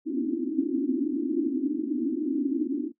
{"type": "band-pass noise", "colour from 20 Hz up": "pink", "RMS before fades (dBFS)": -27, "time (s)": [0.05, 2.92], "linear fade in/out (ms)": 50, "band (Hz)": [250, 340], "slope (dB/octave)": 96, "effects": ["noise-tail reverb RT60 0.1 s tail -17 dB re dry"]}